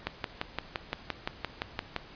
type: click train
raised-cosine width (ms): 0.3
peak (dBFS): -14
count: 12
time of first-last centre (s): 0.07-1.963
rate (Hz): 5.81
effects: pink hiss -50 dBFS RMS until 2.15 s + resampled to 11025 Hz